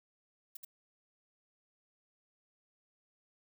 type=noise with echo; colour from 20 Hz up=violet; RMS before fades=-45 dBFS; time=0.55-0.57 s; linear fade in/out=5 ms; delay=79 ms; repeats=1; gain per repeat=-2 dB; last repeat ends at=0.649 s; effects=none